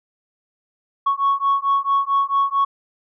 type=beating tone pair; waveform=sine; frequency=1106 / 1110.5 Hz; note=C#6 / C#6; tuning=-4 / +3 cents; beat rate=4.5 Hz; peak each=-18 dBFS; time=1.06-2.65 s; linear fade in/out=10 ms; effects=tanh soft clip ceiling -11 dBFS